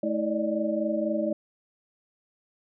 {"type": "tone cluster", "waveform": "sine", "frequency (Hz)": [216.9, 322.7, 579, 603], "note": ["A3", "E4", "D5", "D5"], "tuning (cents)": [-25, -37, -25, 46], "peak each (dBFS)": -30, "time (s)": [0.03, 1.33], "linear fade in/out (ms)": 5, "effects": []}